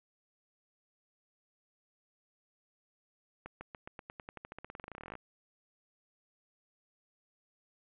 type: accelerating click train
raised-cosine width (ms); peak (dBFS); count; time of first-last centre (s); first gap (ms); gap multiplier
0.5; -29; 29; 3.46-5.153; 150; 0.92
effects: resampled to 8000 Hz + 11-bit